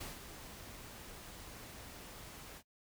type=noise with ADSR envelope; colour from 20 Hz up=pink; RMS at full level=-44 dBFS; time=0-2.63 s; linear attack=12 ms; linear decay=170 ms; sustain=-7 dB; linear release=62 ms; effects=noise-tail reverb RT60 0.1 s tail -22 dB re dry